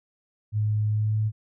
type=tone with pitch glide; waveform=sine; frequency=106.4 to 108.07 Hz; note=G#2 to A2; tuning=+42 to -31 cents; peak=-21 dBFS; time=0.52-1.32 s; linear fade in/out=50 ms; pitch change=+27 cents; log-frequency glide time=0.89-1.2 s; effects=none